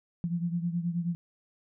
sine beating tone pair, 170 / 179.4 Hz, F3 / F3, -46 / +47 cents, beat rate 9.4 Hz, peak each -29 / -34 dBFS, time 0.24-1.15 s, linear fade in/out 0 ms, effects none

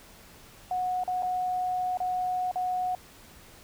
sine tone with dropouts, 732 Hz, F#5, 19 cents flat, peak -26 dBFS, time 0.71-2.95 s, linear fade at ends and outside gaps 2 ms, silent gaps 1.037-1.077 / 1.224-1.23 / 1.973-2.002 / 2.514-2.557 s, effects pink hiss -52 dBFS RMS until 3.63 s

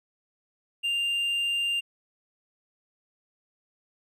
triangle tone, 2794 Hz, F7, in tune, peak -23 dBFS, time 0.83-1.81 s, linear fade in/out 20 ms, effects resampled to 32000 Hz

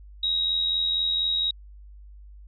sine tone with amplitude modulation, 3804 Hz, A#7, 34 cents sharp, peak -20 dBFS, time 0.23-1.51 s, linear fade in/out 5 ms, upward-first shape sine, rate 84.2 Hz, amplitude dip 40%, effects added 50 Hz sine -43 dBFS peak until 2.47 s

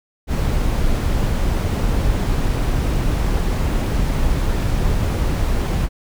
brown noise, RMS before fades -18 dBFS, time 0.27-5.89 s, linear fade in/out 50 ms, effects none

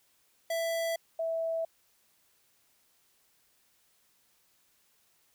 square / sine tone pair in turn, 663 / 655.8 Hz, E5 / E5, +10 / -9 cents, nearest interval unison, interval 19 cents, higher first, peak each -30 / -29 dBFS, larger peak second, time 0.5-0.96 / 1.19-1.65 s, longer neither, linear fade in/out 5 ms, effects white hiss -69 dBFS RMS until 5.34 s

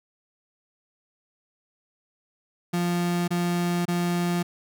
35% pulse tone bursts, 174.61 Hz, F3, in tune, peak -21 dBFS, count 3, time 2.73-4.43 s, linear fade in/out 10 ms, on 550 ms, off 25 ms, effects none

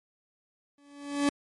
40% pulse tone with exponential growth, 285.5 Hz, D4, 49 cents flat, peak -20 dBFS, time 0.78-1.29 s, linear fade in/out 2 ms, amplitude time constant 110 ms, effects MP3 48 kbps

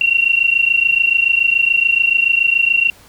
sine tone pair together, 2730 / 2757 Hz, F7 / F7, -40 / -23 cents, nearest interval unison, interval 17 cents, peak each -14 dBFS, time 0.01-2.9 s, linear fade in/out 2 ms, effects pink hiss -45 dBFS RMS until 3.08 s

